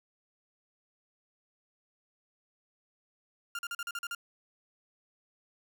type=tone bursts; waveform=30% pulse; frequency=1400 Hz; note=F6; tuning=4 cents sharp; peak=-32 dBFS; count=8; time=3.55-4.149 s; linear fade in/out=2 ms; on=39 ms; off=41 ms; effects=none